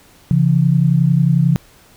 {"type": "tone pair together", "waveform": "sine", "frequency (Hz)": [137.5, 168.65], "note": ["C#3", "E3"], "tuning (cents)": [-14, 40], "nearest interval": "major third", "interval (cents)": 354, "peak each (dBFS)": -13, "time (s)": [0.31, 1.56], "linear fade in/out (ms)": 0, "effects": ["pink hiss -48 dBFS RMS until 1.96 s"]}